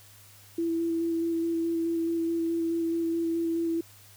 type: tone with vibrato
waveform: sine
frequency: 332.4 Hz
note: E4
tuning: 15 cents sharp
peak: -25 dBFS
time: 0.58-3.81 s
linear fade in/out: 5 ms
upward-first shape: square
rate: 4.7 Hz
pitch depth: 11 cents each way
effects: added 101 Hz sine -56 dBFS peak until 4.16 s + white hiss -54 dBFS RMS until 4.16 s